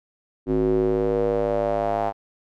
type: tone with band-pass filter sweep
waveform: square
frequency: 53 Hz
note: G#1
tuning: 36 cents sharp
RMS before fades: -22 dBFS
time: 0.46-2.13 s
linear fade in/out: 50 ms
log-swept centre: 320 to 760 Hz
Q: 4.6
effects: none